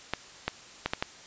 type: clicks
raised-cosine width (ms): 0.3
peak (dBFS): -11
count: 5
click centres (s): 0.136 / 0.48 / 0.86 / 0.935 / 1.025
effects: white hiss -49 dBFS RMS until 1.26 s + resampled to 16000 Hz